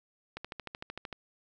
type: click train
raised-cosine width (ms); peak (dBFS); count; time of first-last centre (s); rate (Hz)
0.3; -23; 11; 0.37-1.128; 13.2
effects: none